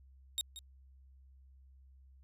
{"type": "tone with echo", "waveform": "sawtooth", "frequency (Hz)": 3729, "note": "A#7", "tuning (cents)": 0, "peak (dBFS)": -29, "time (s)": [0.38, 0.41], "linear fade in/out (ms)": 0, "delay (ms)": 180, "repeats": 1, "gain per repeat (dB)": -13, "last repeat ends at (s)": 0.59, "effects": ["added 66 Hz sine -57 dBFS peak until 2.23 s", "resampled to 32000 Hz"]}